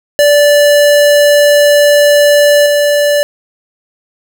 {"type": "tone with level steps", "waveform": "square", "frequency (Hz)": 583, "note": "D5", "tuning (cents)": -13, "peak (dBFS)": [-5, -8], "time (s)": [0.19, 3.23], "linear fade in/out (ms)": 0, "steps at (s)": 2.66, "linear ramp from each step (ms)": 2, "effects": []}